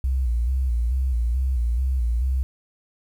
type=tone with vibrato; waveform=sine; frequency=61.74 Hz; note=B1; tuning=in tune; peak=-19 dBFS; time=0.04-2.43 s; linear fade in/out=0 ms; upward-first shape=square; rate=2.3 Hz; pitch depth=92 cents each way; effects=9-bit